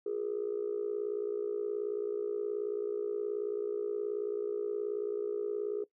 sine tone with amplitude modulation, 414.1 Hz, G#4, 5 cents flat, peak -27 dBFS, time 0.06-5.84 s, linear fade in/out 5 ms, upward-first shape sine, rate 58.7 Hz, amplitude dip 90%, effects noise-tail reverb RT60 0.1 s tail -19 dB re dry + tanh soft clip ceiling -25 dBFS

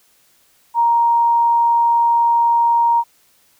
sine tone, 936 Hz, A#5, 7 cents sharp, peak -11 dBFS, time 0.74-3.04 s, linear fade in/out 50 ms, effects white hiss -56 dBFS RMS until 3.59 s

